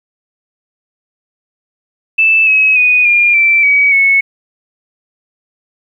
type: tone with pitch steps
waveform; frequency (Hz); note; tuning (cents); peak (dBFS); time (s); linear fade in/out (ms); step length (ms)
sine; 2637 / 2559 / 2483 / 2410 / 2338 / 2269 / 2202; E7 / D#7 / D#7 / D7 / D7 / C#7 / C#7; 0 / +48 / -4 / +44 / -8 / +40 / -12; -6; 2.18-4.21; 10; 290
effects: 8-bit